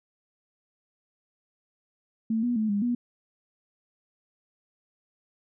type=tone with pitch steps; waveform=sine; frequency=223.2 / 242.4 / 217.2 / 203.1 / 241.8 Hz; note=A3 / B3 / A3 / G#3 / B3; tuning=+25 / -32 / -22 / -38 / -36 cents; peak=-23 dBFS; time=2.3-2.95 s; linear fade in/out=5 ms; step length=130 ms; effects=none